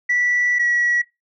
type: tone pair in turn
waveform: sine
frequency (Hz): 1958 / 1927.7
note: B6 / B6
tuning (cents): -15 / -42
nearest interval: unison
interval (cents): 27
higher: first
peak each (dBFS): -14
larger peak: neither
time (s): 0.09-0.59 / 0.59-1.02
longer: first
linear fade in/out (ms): 10
effects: noise-tail reverb RT60 0.2 s tail -20 dB re dry + tanh soft clip ceiling -12 dBFS